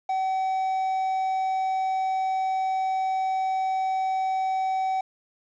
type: tone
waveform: triangle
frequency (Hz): 760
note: F#5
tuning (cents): +46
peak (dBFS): -21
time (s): 0.09-5.01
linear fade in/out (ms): 5
effects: resampled to 16000 Hz + 9-bit